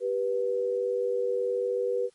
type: tone pair together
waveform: sine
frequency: 391.2 / 490 Hz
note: G4 / B4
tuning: -4 / -14 cents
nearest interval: major third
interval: 390 cents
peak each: -30 / -26 dBFS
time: 0-2.1 s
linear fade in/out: 50 ms
effects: white hiss -65 dBFS RMS until 2.14 s + MP3 48 kbps